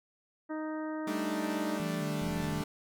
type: harmonic tone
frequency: 311.1 Hz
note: D#4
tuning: in tune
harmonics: 1 / 2 / 3 / 4 / 5 / 6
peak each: -35 / -41 / -45 / -47 / -49 / -51 dBFS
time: 0.49-1.79 s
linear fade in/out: 20 ms
type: chord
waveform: sawtooth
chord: G suspended second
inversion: none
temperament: equal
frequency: 196 / 220 / 293.7 Hz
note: G3 / A3 / D4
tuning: 0 / 0 / 0 cents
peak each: -34 dBFS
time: 1.07-2.64 s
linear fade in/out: 5 ms
type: tone with vibrato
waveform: sine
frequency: 160.9 Hz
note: E3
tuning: 42 cents flat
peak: -35 dBFS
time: 1.8-2.62 s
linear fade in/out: 0 ms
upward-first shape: square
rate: 2.4 Hz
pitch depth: 66 cents each way
type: click train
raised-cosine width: 5 ms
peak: -32 dBFS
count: 18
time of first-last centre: 2.22-2.606 s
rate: 44 Hz
effects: none